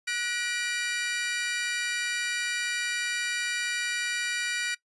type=tone cluster; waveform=sawtooth; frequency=1471 / 1911 / 2366 Hz; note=F#6 / A#6 / D7; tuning=-11 / +43 / +12 cents; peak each=-29 dBFS; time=0.07-4.75 s; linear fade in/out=10 ms; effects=noise-tail reverb RT60 0.1 s tail -20 dB re dry + resampled to 24000 Hz